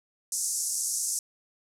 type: band-pass noise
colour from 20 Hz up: pink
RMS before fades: -30 dBFS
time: 0.32-1.19 s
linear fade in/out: 2 ms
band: 5700 to 11000 Hz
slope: 48 dB/octave
effects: none